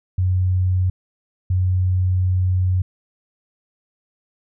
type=tone bursts at uneven times; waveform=sine; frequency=92 Hz; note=F#2; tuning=9 cents flat; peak=-15 dBFS; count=2; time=0.18-0.9 / 1.5-2.82 s; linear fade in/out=5 ms; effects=none